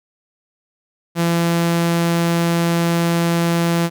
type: tone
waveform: sawtooth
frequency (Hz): 169.3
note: E3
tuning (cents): +46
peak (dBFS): -11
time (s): 1.15-3.9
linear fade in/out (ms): 50
effects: none